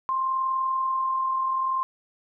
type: tone with amplitude modulation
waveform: sine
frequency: 1053 Hz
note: C6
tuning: 11 cents sharp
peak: -21 dBFS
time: 0.09-1.83 s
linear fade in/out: 0 ms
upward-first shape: sine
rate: 40.6 Hz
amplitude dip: 35%
effects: none